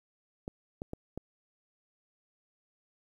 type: clicks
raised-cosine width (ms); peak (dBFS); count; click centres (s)
2; -24; 4; 0.479 / 0.819 / 0.934 / 1.176
effects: 10-bit